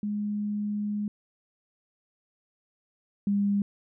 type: tone pair in turn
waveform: sine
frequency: 207.7 / 201.7 Hz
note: G#3 / G3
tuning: 0 / +50 cents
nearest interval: minor second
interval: 50 cents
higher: first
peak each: -27 / -22 dBFS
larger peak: second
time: 0.03-1.08 / 3.27-3.62 s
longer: first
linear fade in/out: 2 ms
effects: none